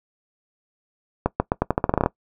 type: accelerating click train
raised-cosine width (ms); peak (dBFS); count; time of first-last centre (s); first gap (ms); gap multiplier
1; -4; 13; 1.26-2.061; 140; 0.85
effects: noise-tail reverb RT60 0.1 s tail -20 dB re dry